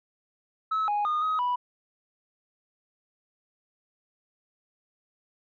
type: tone with pitch steps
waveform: sine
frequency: 1295 / 828 / 1225 / 1263 / 984 Hz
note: E6 / G#5 / D#6 / D#6 / B5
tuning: -31 / -5 / -27 / +26 / -7 cents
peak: -22 dBFS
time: 0.71-1.56 s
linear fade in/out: 10 ms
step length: 170 ms
effects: tanh soft clip ceiling -22 dBFS